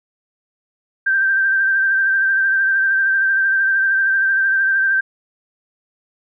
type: tone with vibrato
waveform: sine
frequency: 1570 Hz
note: G6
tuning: 2 cents sharp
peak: -13 dBFS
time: 1.06-5.01 s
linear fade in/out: 10 ms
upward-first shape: sine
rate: 13 Hz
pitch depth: 29 cents each way
effects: none